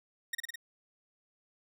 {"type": "tone with echo", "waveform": "sawtooth", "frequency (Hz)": 1864.7, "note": "A#6", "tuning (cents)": 0, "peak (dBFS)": -28, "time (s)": [0.33, 0.35], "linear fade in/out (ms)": 5, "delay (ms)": 52, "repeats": 4, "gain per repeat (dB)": -2, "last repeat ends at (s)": 0.558, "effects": []}